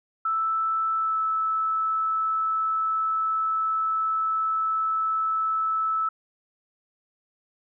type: tone with pitch glide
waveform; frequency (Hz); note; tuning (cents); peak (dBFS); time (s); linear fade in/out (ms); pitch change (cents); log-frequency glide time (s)
sine; 1318.5 to 1308.6; E6 to E6; 0 to -13; -22; 0.25-6.09; 5; -13; 0.97-1.18
effects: none